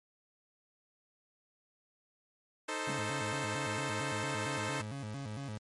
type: chord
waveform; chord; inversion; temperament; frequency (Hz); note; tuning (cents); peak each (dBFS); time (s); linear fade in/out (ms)
10% pulse; A diminished; second; equal; 311.1 / 440 / 523.3; Eb4 / A4 / C5; 0 / 0 / 0; -31; 2.68-4.82; 10
type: tone with vibrato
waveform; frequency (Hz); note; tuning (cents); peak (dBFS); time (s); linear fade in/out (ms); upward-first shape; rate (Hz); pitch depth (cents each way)
30% pulse; 121.7; B2; -25; -36; 2.87-5.58; 5; square; 4.4; 230
type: tone with exponential decay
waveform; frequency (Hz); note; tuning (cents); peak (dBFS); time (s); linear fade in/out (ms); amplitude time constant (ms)
sine; 207.5; G#3; -1; -35; 2.89-2.98; 5; 18
effects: MP3 48 kbps